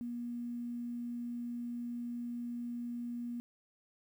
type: tone with quantisation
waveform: sine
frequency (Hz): 239.3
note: A#3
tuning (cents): +46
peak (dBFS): -37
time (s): 0.01-3.4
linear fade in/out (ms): 0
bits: 11
effects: none